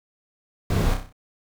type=noise with echo; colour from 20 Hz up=brown; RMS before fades=-22 dBFS; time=0.7-0.94 s; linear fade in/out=2 ms; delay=31 ms; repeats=6; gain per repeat=-5 dB; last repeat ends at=1.126 s; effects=none